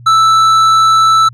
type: tone with tanh clipping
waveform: sine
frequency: 1318.5 Hz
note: E6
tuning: in tune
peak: -7 dBFS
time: 0.06-1.29 s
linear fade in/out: 10 ms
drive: 10 dB
effects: added 120 Hz sine -32 dBFS peak until 1.33 s